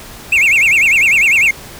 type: tone with vibrato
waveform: triangle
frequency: 2413 Hz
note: D7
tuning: 46 cents sharp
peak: -6 dBFS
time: 0.32-1.51 s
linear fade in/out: 5 ms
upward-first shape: sine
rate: 10 Hz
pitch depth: 230 cents each way
effects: pink hiss -33 dBFS RMS until 1.79 s